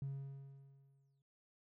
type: tone with exponential decay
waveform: triangle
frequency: 137.4 Hz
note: C#3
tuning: 15 cents flat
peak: -35 dBFS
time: 0.02-1.22 s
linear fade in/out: 2 ms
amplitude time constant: 260 ms
effects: tanh soft clip ceiling -36 dBFS